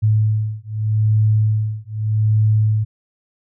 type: beating tone pair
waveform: sine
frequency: 107.5 / 108.32 Hz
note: A2 / A2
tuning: -40 / -27 cents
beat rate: 0.82 Hz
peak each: -17 dBFS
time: 0.02-2.85 s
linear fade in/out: 20 ms
effects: none